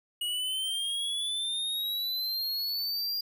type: exponential sweep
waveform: square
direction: up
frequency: 2894 to 4819 Hz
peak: -30 dBFS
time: 0.21-3.21 s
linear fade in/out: 5 ms
effects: none